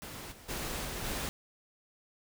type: noise with level steps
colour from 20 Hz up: pink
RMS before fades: -44 / -53 / -37 / -39 / -36 dBFS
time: 0.02-1.29 s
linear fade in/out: 0 ms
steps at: 0.31 / 0.48 / 0.84 / 1.03 s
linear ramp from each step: 20 ms
effects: none

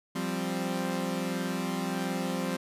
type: chord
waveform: sawtooth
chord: F suspended second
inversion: none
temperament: equal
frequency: 174.61 / 196 / 261.6 Hz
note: F3 / G3 / C4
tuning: 0 / 0 / 0 cents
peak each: -30 dBFS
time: 0.15-2.57 s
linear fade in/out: 10 ms
effects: resampled to 32000 Hz

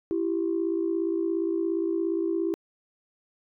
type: tone pair together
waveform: sine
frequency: 332.8 / 390 Hz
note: E4 / G4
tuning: +17 / -9 cents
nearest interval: minor third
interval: 274 cents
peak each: -25 / -28 dBFS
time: 0.11-2.54 s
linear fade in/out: 0 ms
effects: tanh soft clip ceiling -17 dBFS

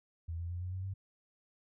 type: tone with pitch steps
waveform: sine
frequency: 83 / 85.48 / 88.04 / 90.67 / 93.38 / 96.17 Hz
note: E2 / F2 / F2 / F#2 / F#2 / G2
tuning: +12 / -37 / +14 / -35 / +16 / -33 cents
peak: -36 dBFS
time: 0.28-0.94 s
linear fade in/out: 10 ms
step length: 110 ms
effects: none

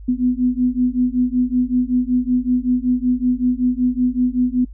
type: beating tone pair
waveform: sine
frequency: 246.9 / 252.2 Hz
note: B3 / B3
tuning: 0 / +36 cents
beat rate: 5.3 Hz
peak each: -18 dBFS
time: 0.08-4.65 s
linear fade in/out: 10 ms
effects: noise-tail reverb RT60 0.1 s tail -21 dB re dry + added 50 Hz sine -33 dBFS peak until 4.73 s

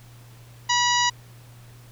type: harmonic tone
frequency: 971 Hz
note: B5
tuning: 30 cents flat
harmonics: 1 / 2 / 3 / 4 / 5 / 6 / 7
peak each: -22 / -25 / -27 / -28 / -29 / -30 / -30 dBFS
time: 0.69-1.1 s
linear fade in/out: 10 ms
effects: added 119 Hz sine -45 dBFS peak until 1.91 s + pink hiss -53 dBFS RMS until 1.91 s

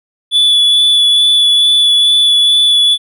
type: tone with vibrato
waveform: triangle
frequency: 3444 Hz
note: A7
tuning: 38 cents flat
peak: -5 dBFS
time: 0.31-2.98 s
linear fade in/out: 50 ms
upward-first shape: sine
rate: 2.3 Hz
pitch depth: 12 cents each way
effects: none

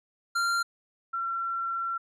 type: tone pair in turn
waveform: square / sine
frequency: 1384 / 1358.7 Hz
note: F6 / F6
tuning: -16 / -48 cents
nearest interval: unison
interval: 32 cents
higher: first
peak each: -25 / -28 dBFS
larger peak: first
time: 0.35-0.63 / 1.13-1.98 s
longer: second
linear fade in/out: 10 ms
effects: low-pass 9000 Hz 12 dB/octave

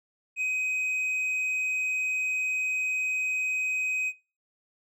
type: tone with tanh clipping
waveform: sine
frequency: 2518 Hz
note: D#7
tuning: 20 cents sharp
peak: -26 dBFS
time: 0.36-4.13 s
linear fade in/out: 50 ms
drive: 4 dB
effects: noise-tail reverb RT60 0.3 s tail -20 dB re dry

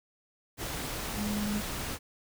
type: tone in noise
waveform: sine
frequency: 207.7 Hz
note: G#3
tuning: in tune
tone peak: -30 dBFS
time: 1.16-1.63 s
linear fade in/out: 50 ms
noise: pink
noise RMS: -36 dBFS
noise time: 0.57-1.99 s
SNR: +3 dB
effects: none

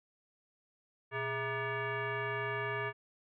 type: tone with frequency modulation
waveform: sine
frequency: 656 Hz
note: E5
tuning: 9 cents flat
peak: -33 dBFS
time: 1.11-2.93 s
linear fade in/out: 50 ms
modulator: 535 Hz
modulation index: 3
effects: none

